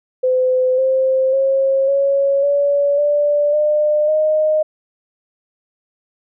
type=tone with pitch steps; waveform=sine; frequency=511 / 525.1 / 539.5 / 554.4 / 569.6 / 585.3 / 601.4 / 617.9 Hz; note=C5 / C5 / C#5 / C#5 / C#5 / D5 / D5 / D#5; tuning=-41 / +6 / -47 / 0 / +47 / -6 / +41 / -12 cents; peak=-12 dBFS; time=0.23-4.63 s; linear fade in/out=10 ms; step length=550 ms; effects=none